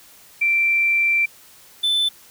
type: tone pair in turn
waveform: sine / triangle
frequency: 2349 / 3520 Hz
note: D7 / A7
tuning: 0 / 0 cents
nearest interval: perfect fifth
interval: 700 cents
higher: second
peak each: -15 dBFS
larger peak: neither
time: 0.41-1.26 / 1.83-2.09 s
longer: first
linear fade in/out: 10 ms
effects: white hiss -48 dBFS RMS until 2.3 s